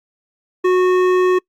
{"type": "tone with hard clipping", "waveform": "sine", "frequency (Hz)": 366.5, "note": "F#4", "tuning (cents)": -16, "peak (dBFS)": -13, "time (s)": [0.64, 1.39], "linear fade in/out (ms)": 10, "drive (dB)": 12, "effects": ["noise-tail reverb RT60 0.1 s tail -26 dB re dry", "Opus 48 kbps"]}